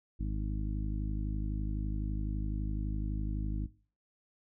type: harmonic tone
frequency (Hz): 51.91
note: G#1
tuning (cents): 0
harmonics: 1 / 2 / 3 / 4 / 5 / 6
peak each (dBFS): -32 / -40 / -43 / -43 / -47 / -46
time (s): 0.19-3.67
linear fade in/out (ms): 20
effects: noise-tail reverb RT60 0.4 s tail -18 dB re dry